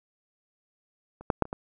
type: clicks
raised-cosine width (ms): 1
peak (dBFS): -30 / -8 / -7 / -28 / -19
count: 5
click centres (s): 1.21 / 1.302 / 1.423 / 1.454 / 1.529
effects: none